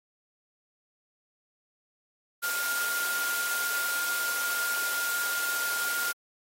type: tone in noise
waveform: sine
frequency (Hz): 1409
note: F6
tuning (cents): +15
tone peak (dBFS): -29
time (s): 2.42-6.13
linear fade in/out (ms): 20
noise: white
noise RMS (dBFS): -33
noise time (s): 2.42-6.13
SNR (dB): +1
effects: high-pass 400 Hz 12 dB/octave + AAC 48 kbps